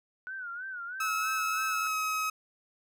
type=tone with vibrato; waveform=sine; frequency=1470 Hz; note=F#6; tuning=12 cents flat; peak=-36 dBFS; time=0.27-1.87 s; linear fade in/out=0 ms; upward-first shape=sine; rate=3.1 Hz; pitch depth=110 cents each way
type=tone with pitch glide; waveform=30% pulse; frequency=1295 to 1274.2 Hz; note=E6 to D#6; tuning=-31 to +41 cents; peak=-26 dBFS; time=1-2.3 s; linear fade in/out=5 ms; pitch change=-28 cents; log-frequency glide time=1.81-1.96 s
effects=none

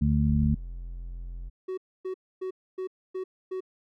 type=harmonic tone; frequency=73.42 Hz; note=D2; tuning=in tune; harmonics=1 / 2 / 3; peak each=-25 / -25 / -25 dBFS; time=0.01-0.55 s; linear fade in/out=10 ms
type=tone; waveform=triangle; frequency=43.1 Hz; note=F1; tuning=22 cents flat; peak=-33 dBFS; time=0.27-1.5 s; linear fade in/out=20 ms
type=tone bursts; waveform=triangle; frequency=374.1 Hz; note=F#4; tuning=19 cents sharp; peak=-28 dBFS; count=6; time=1.68-3.606 s; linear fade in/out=10 ms; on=96 ms; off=270 ms
effects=none

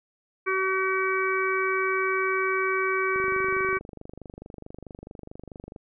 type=harmonic tone; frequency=380 Hz; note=F#4; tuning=46 cents sharp; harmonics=1 / 3 / 4 / 5 / 6; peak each=-27 / -28 / -30 / -37 / -29 dBFS; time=0.46-3.79 s; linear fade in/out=20 ms
type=click train; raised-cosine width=2 ms; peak=-27 dBFS; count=65; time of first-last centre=3.16-5.762 s; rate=24.6 Hz
effects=none

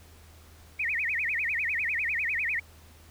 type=tone with vibrato; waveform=sine; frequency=2153 Hz; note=C7; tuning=49 cents sharp; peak=-26 dBFS; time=0.79-2.6 s; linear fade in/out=10 ms; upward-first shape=sine; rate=10 Hz; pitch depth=300 cents each way; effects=added 80 Hz sine -52 dBFS peak until 3.1 s + pink hiss -56 dBFS RMS until 3.1 s

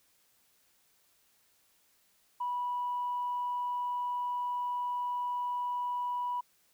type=tone; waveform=sine; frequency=980 Hz; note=B5; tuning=14 cents flat; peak=-30 dBFS; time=2.4-6.41 s; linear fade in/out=10 ms; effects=tanh soft clip ceiling -26 dBFS + white hiss -69 dBFS RMS until 6.73 s

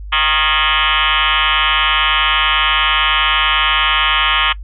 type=tone with frequency modulation; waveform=sine; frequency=2142 Hz; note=C7; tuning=40 cents sharp; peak=-11 dBFS; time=0.12-4.53 s; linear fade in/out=10 ms; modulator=151 Hz; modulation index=7.6; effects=noise-tail reverb RT60 0.1 s tail -20 dB re dry + added 50 Hz sine -26 dBFS peak until 4.63 s

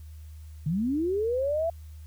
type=linear sweep; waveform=sine; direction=up; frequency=141.4 to 680 Hz; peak=-24 dBFS; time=0.66-1.7 s; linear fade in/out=5 ms; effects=added 77 Hz sine -41 dBFS peak until 2.06 s + white hiss -62 dBFS RMS until 2.06 s

